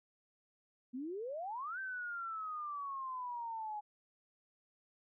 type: exponential two-way sweep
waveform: sine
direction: up then down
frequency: 239 to 1567 to 830 Hz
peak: -39 dBFS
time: 0.93-3.81 s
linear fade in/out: 20 ms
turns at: 1.79 s
effects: none